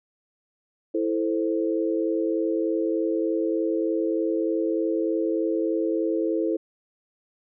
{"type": "chord", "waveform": "sine", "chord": "A minor", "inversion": "second", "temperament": "equal", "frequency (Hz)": [329.6, 440, 523.3], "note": ["E4", "A4", "C5"], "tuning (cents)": [0, 0, 0], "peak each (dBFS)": [-24, -27, -29], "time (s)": [0.94, 6.57], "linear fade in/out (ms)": 10, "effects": []}